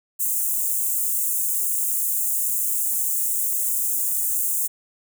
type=high-pass noise; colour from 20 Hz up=white; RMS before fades=-23 dBFS; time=0.19-4.68 s; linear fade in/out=20 ms; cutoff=7100 Hz; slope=48 dB/octave; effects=none